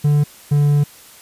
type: tone pair in turn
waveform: triangle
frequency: 146.83 / 145.48 Hz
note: D3 / D3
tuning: 0 / -16 cents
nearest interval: unison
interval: 16 cents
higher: first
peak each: -9 dBFS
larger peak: neither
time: 0.04-0.24 / 0.51-0.84 s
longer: second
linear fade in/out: 10 ms
effects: white hiss -43 dBFS RMS until 1.21 s + resampled to 32000 Hz